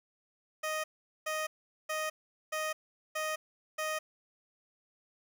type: tone bursts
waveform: 15% pulse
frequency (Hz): 622.3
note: D#5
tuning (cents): 0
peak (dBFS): -26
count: 6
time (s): 0.63-3.99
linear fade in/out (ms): 10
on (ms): 210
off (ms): 420
effects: none